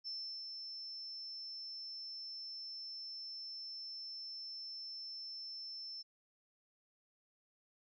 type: tone with ADSR envelope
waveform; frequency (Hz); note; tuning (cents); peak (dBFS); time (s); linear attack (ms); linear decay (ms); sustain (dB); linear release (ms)
sine; 5320; E8; +15; -40; 0.04-6.03; 32; 360; -4; 20
effects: none